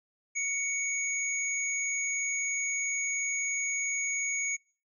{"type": "tone pair together", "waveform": "sine", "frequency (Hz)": [2234, 6683], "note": ["C#7", "G#8"], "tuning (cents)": [13, 10], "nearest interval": "octave + perfect fifth", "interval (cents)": 1897, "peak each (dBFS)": [-31, -32], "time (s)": [0.35, 4.57], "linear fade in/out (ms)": 20, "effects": ["noise-tail reverb RT60 0.4 s tail -25 dB re dry"]}